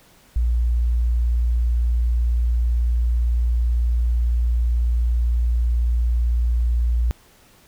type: tone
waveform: sine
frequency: 59 Hz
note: A#1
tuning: 22 cents sharp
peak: -16 dBFS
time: 0.36-7.11 s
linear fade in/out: 0 ms
effects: pink hiss -53 dBFS RMS until 7.67 s